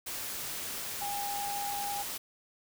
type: tone in noise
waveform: sine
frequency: 811 Hz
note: G#5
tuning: 41 cents flat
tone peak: -34 dBFS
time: 1.01-2.03 s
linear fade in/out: 10 ms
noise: white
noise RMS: -38 dBFS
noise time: 0.06-2.18 s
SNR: +1 dB
effects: none